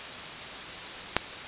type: click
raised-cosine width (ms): 0.3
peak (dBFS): -4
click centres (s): 1.166
effects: white hiss -38 dBFS RMS until 1.47 s + resampled to 8000 Hz